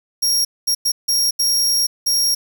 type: tone bursts at uneven times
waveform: sawtooth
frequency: 5590 Hz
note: F8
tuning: 1 cent sharp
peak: -12 dBFS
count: 6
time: 0.22-0.45 / 0.67-0.75 / 0.85-0.92 / 1.08-1.31 / 1.39-1.87 / 2.06-2.35 s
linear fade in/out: 10 ms
effects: 7-bit